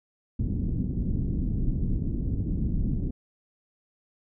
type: low-pass noise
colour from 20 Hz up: pink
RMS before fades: -27 dBFS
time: 0.39-3.11 s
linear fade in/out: 5 ms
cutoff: 270 Hz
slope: 24 dB/octave
effects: none